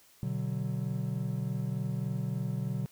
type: chord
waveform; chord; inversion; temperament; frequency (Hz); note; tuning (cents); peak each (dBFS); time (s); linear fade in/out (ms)
triangle; B minor; none; equal with one note detuned; 123.47 / 146.83 / 187.69; B2 / D3 / F#3; 0 / 0 / +25; -32 / -33 / -34; 0.23-2.86; 0
effects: white hiss -61 dBFS RMS until 2.91 s